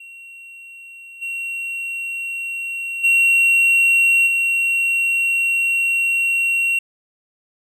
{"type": "tone with level steps", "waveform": "triangle", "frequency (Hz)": 2738, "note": "F7", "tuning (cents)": -35, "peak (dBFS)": [-35, -22, -10, -14], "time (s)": [0, 6.79], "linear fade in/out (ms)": 5, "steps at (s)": [1.21, 3.03, 4.26], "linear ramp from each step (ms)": 20, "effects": []}